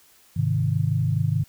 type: chord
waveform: sine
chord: Ab major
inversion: none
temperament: equal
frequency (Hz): 103.83 / 130.81 / 155.56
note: Ab2 / C3 / Eb3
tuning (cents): 0 / 0 / 0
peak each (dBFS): -24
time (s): 0.36-1.44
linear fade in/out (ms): 10
effects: white hiss -56 dBFS RMS until 1.48 s